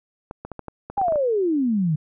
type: clicks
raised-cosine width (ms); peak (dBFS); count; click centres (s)
1; -19; 11; 0.311 / 0.45 / 0.517 / 0.593 / 0.683 / 0.9 / 0.978 / 1.015 / 1.083 / 1.123 / 1.158
type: exponential sweep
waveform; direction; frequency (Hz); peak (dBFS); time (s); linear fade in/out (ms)
sine; down; 830.6 to 146.83; -18; 0.97-1.96; 10
effects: none